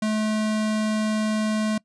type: tone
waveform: square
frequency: 215.5 Hz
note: A3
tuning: 36 cents flat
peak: -22 dBFS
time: 0.02-1.78 s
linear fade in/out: 5 ms
effects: noise-tail reverb RT60 0.1 s tail -23 dB re dry + resampled to 22050 Hz